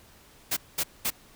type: noise bursts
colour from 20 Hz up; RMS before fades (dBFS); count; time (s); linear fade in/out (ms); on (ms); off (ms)
white; -27; 3; 0.51-1.104; 10; 58; 210
effects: pink hiss -55 dBFS RMS until 1.35 s